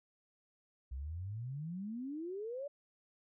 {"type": "exponential sweep", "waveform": "sine", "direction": "up", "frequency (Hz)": [61.74, 588], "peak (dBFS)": -39, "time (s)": [0.91, 2.68], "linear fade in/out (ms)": 10, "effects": []}